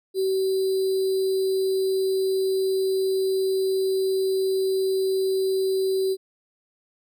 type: tone with sample-and-hold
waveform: sine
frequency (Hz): 381.4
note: G4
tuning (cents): -47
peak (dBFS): -20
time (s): 0.14-6.17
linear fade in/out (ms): 50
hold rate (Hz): 4410
effects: none